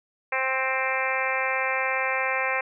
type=harmonic tone; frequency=262.7 Hz; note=C4; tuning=7 cents sharp; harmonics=2 / 3 / 4 / 5 / 6 / 7 / 8 / 9 / 10; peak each=-31 / -32 / -31 / -36 / -33 / -31 / -31 / -30 / -36 dBFS; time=0.32-2.61 s; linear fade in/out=5 ms; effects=none